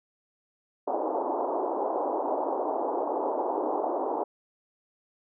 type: band-pass noise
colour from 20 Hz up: white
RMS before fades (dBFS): -29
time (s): 0.87-4.24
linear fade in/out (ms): 10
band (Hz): 290 to 940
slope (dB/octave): 48
effects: none